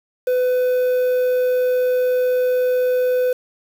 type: tone with quantisation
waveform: triangle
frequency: 502 Hz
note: B4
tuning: 28 cents sharp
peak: -13 dBFS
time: 0.27-3.33 s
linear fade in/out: 5 ms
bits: 6
effects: none